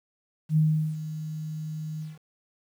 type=tone with ADSR envelope; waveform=sine; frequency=155.56 Hz; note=D#3; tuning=in tune; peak=-17 dBFS; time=0.49-2.19 s; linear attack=76 ms; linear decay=390 ms; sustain=-14 dB; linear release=180 ms; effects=9-bit